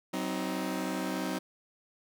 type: chord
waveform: sawtooth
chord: C diminished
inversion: second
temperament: just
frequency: 188.37 / 261.6 / 314 Hz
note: Gb3 / C4 / Eb4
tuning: +31 / 0 / +16 cents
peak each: -32 dBFS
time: 0.13-1.39 s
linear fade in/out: 10 ms
effects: none